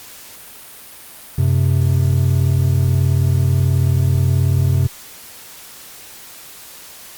triangle tone pair together, 93 / 131.52 Hz, F#2 / C3, +9 / +9 cents, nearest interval tritone, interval 600 cents, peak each -13 dBFS, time 1.38-4.87 s, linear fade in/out 5 ms, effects white hiss -38 dBFS RMS until 7.17 s + Opus 48 kbps

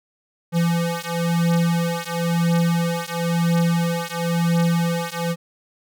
square beating tone pair, 168.9 / 169.88 Hz, E3 / F3, +42 / -48 cents, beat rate 0.98 Hz, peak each -22 / -22 dBFS, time 0.52-5.36 s, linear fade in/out 50 ms, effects none

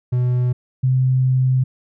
triangle / sine tone pair in turn, 124.2 / 129.41 Hz, B2 / C3, +10 / -19 cents, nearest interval minor second, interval 71 cents, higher second, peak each -13 dBFS, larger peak neither, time 0.12-0.53 / 0.83-1.64 s, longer second, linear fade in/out 10 ms, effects none

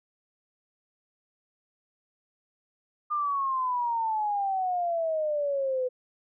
sine exponential sweep, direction down, 1212 to 499.8 Hz, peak -25 dBFS, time 3.1-5.89 s, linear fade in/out 20 ms, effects none

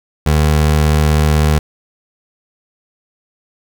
25% pulse tone, 76 Hz, D#2, 40 cents flat, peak -6 dBFS, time 0.26-1.59 s, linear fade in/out 5 ms, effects none

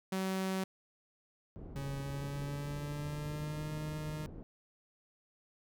sawtooth tone, 189.6 Hz, F#3, 43 cents sharp, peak -29 dBFS, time 0.12-0.64 s, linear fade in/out 5 ms
pink low-pass noise, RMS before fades -47 dBFS, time 1.56-4.43 s, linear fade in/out 0 ms, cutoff 400 Hz, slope 12 dB/octave
40% pulse tone with pitch glide, 138.59 to 152.89 Hz, C#3 to D#3, 0 to -30 cents, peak -37 dBFS, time 1.76-4.26 s, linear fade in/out 0 ms, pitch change +170 cents, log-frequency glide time 2.02-3.71 s
effects none

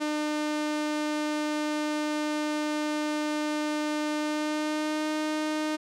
sawtooth tone with pitch glide, 301.7 to 307.3 Hz, D4 to D#4, +47 to -21 cents, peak -23 dBFS, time 0-5.77 s, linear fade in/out 20 ms, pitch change +32 cents, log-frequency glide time 4.18-5.08 s, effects low-pass 8000 Hz 12 dB/octave

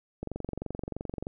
click train, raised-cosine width 2 ms, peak -21 dBFS, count 25, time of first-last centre 0.23-1.269 s, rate 23.1 Hz, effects none

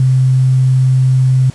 sine tone with quantisation, 129.9 Hz, C3, 12 cents flat, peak -7 dBFS, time 0-1.5 s, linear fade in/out 2 ms, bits 6, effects pink hiss -40 dBFS RMS until 1.54 s + resampled to 22050 Hz

